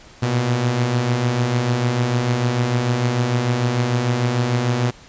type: beating tone pair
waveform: sawtooth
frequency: 116.54 / 123.24 Hz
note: A#2 / B2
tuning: 0 / -3 cents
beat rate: 6.7 Hz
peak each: -21 / -14 dBFS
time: 0.22-4.91 s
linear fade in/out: 10 ms
effects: pink hiss -45 dBFS RMS until 5.08 s + resampled to 16000 Hz